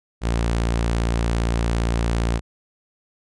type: tone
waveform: sawtooth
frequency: 57.5 Hz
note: A#1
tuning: 23 cents flat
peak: -15 dBFS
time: 0.21-2.41 s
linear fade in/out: 50 ms
effects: resampled to 22050 Hz